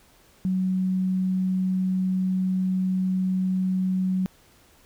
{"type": "tone", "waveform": "sine", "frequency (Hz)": 186.4, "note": "F#3", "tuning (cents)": 13, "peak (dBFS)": -21, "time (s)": [0.45, 4.26], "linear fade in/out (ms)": 0, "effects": ["pink hiss -57 dBFS RMS until 4.85 s"]}